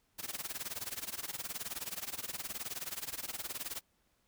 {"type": "noise with tremolo", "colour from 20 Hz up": "white", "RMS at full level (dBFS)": -38, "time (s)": [0.18, 3.81], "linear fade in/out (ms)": 20, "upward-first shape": "sine", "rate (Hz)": 19, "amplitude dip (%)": 90, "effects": ["pink hiss -75 dBFS RMS until 4.27 s"]}